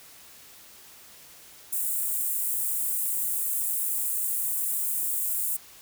white high-pass noise, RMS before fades -28 dBFS, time 1.72-5.57 s, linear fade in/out 10 ms, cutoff 7900 Hz, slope 48 dB/octave, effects white hiss -50 dBFS RMS until 5.81 s

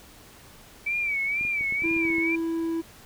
sine tone with vibrato, 2300 Hz, D7, 37 cents flat, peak -24 dBFS, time 0.86-2.36 s, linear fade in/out 10 ms, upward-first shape sine, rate 2.1 Hz, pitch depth 87 cents each way
clicks, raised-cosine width 3 ms, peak -29 dBFS, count 11, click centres 1.411 / 1.451 / 1.61 / 1.724 / 1.822 / 1.857 / 1.912 / 1.965 / 2.052 / 2.103 / 2.183 s
triangle tone, 329.6 Hz, E4, in tune, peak -23 dBFS, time 1.83-2.82 s, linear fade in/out 20 ms
effects pink hiss -50 dBFS RMS until 3.05 s

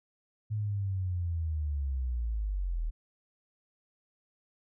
sine linear sweep, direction down, 108.3 to 37.94 Hz, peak -29 dBFS, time 0.5-2.91 s, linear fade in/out 20 ms, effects none

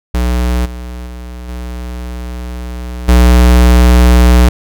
square tone with level steps, 61 Hz, B1, 21 cents flat, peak -11 / -23 / -25 / -21 / -4 dBFS, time 0.14-4.49 s, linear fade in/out 5 ms, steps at 0.65 / 1.06 / 1.48 / 3.08 s, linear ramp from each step 10 ms, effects none

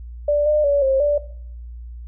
sine tone with pitch steps, 586 / 602 / 570 / 535 / 584 Hz, D5 / D5 / C#5 / C5 / D5, -4 / +43 / +48 / +38 / -10 cents, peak -14 dBFS, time 0.28-1.18 s, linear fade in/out 5 ms, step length 180 ms, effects noise-tail reverb RT60 0.6 s tail -17 dB re dry + added 59 Hz sine -32 dBFS peak until 2.07 s

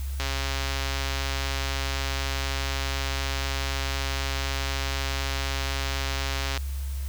click train, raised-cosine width 0.2 ms, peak -12 dBFS, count 868, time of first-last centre 0.2-6.575 s, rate 136 Hz, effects added 68 Hz sine -28 dBFS peak until 7.08 s + white hiss -46 dBFS RMS until 7.08 s

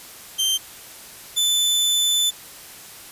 sawtooth tone pair in turn, 3136 / 3511 Hz, G7 / A7, 0 / -4 cents, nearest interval major second, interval 196 cents, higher second, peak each -15 / -14 dBFS, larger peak second, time 0.38-0.58 / 1.36-2.31 s, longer second, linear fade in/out 20 ms, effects white hiss -41 dBFS RMS until 3.11 s + resampled to 32000 Hz

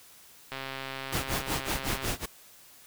click train, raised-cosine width 0.3 ms, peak -20 dBFS, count 206, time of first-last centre 0.52-2.05 s, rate 134 Hz
pink noise with tremolo, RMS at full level -29 dBFS, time 1.12-2.26 s, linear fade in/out 10 ms, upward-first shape sine, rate 5.4 Hz, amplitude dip 95%
effects white hiss -54 dBFS RMS until 2.86 s

